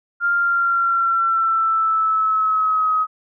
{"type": "tone with pitch glide", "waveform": "sine", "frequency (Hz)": [1397, 1266.3], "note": ["F6", "D#6"], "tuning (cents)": [0, 30], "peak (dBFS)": -15, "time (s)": [0.2, 3.07], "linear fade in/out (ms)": 50, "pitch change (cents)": -170, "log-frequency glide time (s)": [0.35, 2.92], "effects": []}